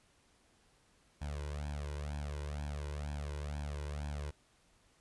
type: tone with flanger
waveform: sawtooth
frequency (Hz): 73.2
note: D2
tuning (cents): -5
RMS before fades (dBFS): -40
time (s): 1.21-4.31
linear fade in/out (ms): 10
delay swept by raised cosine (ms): 1.2 to 2.06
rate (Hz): 2.1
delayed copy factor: +1
effects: pink hiss -69 dBFS RMS until 5 s + resampled to 24000 Hz